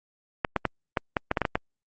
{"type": "clicks", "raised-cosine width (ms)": 0.5, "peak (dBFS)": -8, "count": 10, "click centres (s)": [0.448, 0.563, 0.653, 0.972, 1.168, 1.314, 1.372, 1.417, 1.452, 1.555], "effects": ["Opus 48 kbps"]}